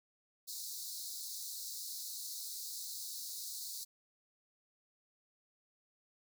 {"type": "high-pass noise", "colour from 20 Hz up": "pink", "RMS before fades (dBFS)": -44, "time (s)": [0.47, 3.85], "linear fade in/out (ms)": 20, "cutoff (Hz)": 3900, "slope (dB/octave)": 96, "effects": []}